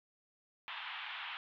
white band-pass noise, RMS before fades -44 dBFS, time 0.68-1.37 s, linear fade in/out 0 ms, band 800 to 3400 Hz, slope 48 dB/octave, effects none

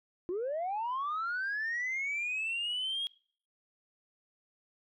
sine linear sweep, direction up, 337.5 to 3300 Hz, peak -30 dBFS, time 0.29-3.07 s, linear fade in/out 0 ms, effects noise-tail reverb RT60 0.5 s tail -25 dB re dry + tanh soft clip ceiling -29 dBFS

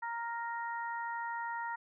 harmonic tone, 466.2 Hz, A#4, in tune, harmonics 2 / 3 / 4, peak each -37 / -43 / -43 dBFS, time 0.02-1.76 s, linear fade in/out 10 ms, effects none

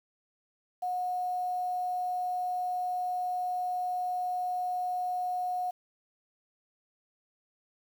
sine tone with quantisation, 726 Hz, F#5, 33 cents flat, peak -29 dBFS, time 0.82-5.71 s, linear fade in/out 10 ms, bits 9, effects none

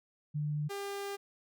sine / sawtooth tone pair in turn, 149.1 / 399.9 Hz, D3 / G4, +27 / +35 cents, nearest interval octave + perfect fourth, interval 1708 cents, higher second, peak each -31 / -33 dBFS, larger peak first, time 0.34-0.69 / 0.69-1.17 s, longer second, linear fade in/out 20 ms, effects none

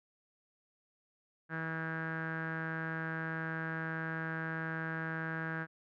sawtooth tone with low-pass filter, 161.6 Hz, E3, 34 cents flat, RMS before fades -38 dBFS, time 1.49-5.67 s, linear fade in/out 50 ms, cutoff 1600 Hz, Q 9.3, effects none

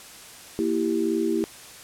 sine chord, E diminished, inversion second, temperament equal, 233.1 / 329.6 / 392 Hz, Bb3 / E4 / G4, 0 / 0 / 0 cents, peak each -28 / -24 / -26 dBFS, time 0.59-1.44 s, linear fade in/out 0 ms, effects white hiss -44 dBFS RMS until 1.83 s + low-pass 11000 Hz 12 dB/octave

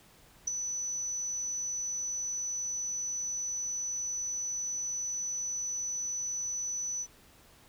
sine tone with ADSR envelope, 5970 Hz, F#8, 15 cents sharp, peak -23 dBFS, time 0.47-7.07 s, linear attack 10 ms, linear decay 3 ms, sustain -9 dB, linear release 55 ms, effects pink hiss -59 dBFS RMS until 7.68 s

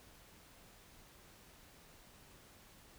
silence, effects pink hiss -61 dBFS RMS until 2.98 s

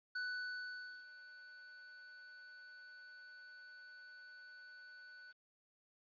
square tone with ADSR envelope, 1490 Hz, F#6, 12 cents sharp, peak -39 dBFS, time 0.15-5.33 s, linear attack 8 ms, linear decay 890 ms, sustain -16 dB, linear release 20 ms, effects resampled to 11025 Hz + 12-bit

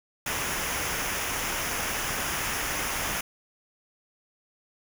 pink noise with comb filter, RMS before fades -30 dBFS, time 0.26-3.21 s, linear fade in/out 5 ms, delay 0.24 ms, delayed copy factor -0.6, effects none

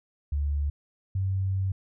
sine tone pair in turn, 72.1 / 95.76 Hz, D2 / G2, -31 / -40 cents, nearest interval perfect fourth, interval 491 cents, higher second, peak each -24 dBFS, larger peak neither, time 0.32-0.7 / 1.15-1.72 s, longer second, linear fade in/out 5 ms, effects none

